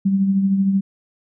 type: tone with tremolo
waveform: sine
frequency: 194.8 Hz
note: G3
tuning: 11 cents flat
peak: -12 dBFS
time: 0.05-0.81 s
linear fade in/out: 10 ms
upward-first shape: triangle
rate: 13 Hz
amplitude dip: 50%
effects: none